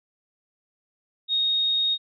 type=tone; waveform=sine; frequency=3729 Hz; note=A#7; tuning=in tune; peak=-20 dBFS; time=1.28-1.98 s; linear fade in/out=50 ms; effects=none